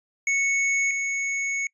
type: tone pair in turn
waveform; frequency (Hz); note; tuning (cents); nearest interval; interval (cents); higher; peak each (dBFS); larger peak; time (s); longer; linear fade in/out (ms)
square; 2211 / 2211; C#7 / C#7; -5 / -5; unison; 0; neither; -21 / -25; first; 0.27-0.91 / 0.91-1.67; second; 2
effects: noise-tail reverb RT60 0.1 s tail -26 dB re dry + resampled to 22050 Hz